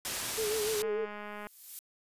white low-pass noise, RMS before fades -36 dBFS, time 0.05-0.82 s, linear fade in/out 0 ms, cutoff 12000 Hz, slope 12 dB/octave
sine tone with vibrato, 429.5 Hz, A4, 42 cents flat, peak -30 dBFS, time 0.37-1.06 s, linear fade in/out 20 ms, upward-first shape sine, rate 6.7 Hz, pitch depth 59 cents each way
click train, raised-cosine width 0.5 ms, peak -28 dBFS, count 134, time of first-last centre 0.83-1.469 s, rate 208 Hz
violet noise with exponential growth, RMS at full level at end -38 dBFS, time 1.1-1.79 s, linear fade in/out 1 ms, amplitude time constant 150 ms
effects resampled to 32000 Hz

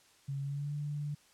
sine tone with pitch glide, 138.59 to 146.83 Hz, C#3 to D3, 0 to 0 cents, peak -34 dBFS, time 0.28-1.15 s, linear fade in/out 10 ms, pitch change +100 cents, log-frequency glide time 0.41-0.74 s, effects white hiss -64 dBFS RMS until 1.33 s + low-pass 9000 Hz 12 dB/octave

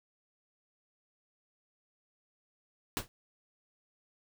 pink noise with exponential decay, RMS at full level -28 dBFS, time 2.97-3.08 s, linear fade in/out 0 ms, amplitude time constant 23 ms, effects none

